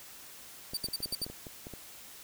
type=clicks; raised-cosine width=2 ms; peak=-30 dBFS; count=12; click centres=0.735 / 0.843 / 0.886 / 1.004 / 1.059 / 1.125 / 1.217 / 1.265 / 1.3 / 1.468 / 1.669 / 1.737 s
type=tone bursts; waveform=sawtooth; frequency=4623 Hz; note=D8; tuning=28 cents flat; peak=-28 dBFS; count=6; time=0.74-1.247 s; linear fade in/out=5 ms; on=32 ms; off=63 ms
effects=white hiss -50 dBFS RMS until 2.23 s